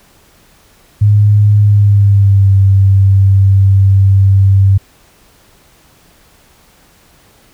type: tone with pitch glide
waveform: sine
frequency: 103.83 to 97.44 Hz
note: G#2 to G2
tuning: 0 to -10 cents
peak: -4 dBFS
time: 1.01-4.78 s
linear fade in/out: 10 ms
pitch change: -110 cents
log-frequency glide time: 1.59-2.54 s
effects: pink hiss -47 dBFS RMS until 7.53 s